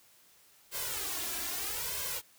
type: noise with flanger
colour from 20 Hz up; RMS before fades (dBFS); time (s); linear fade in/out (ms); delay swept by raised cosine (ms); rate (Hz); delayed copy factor
white; -36; 0.71-2.22; 50; 1.9 to 3; 0.78; +0.9
effects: white hiss -62 dBFS RMS until 2.38 s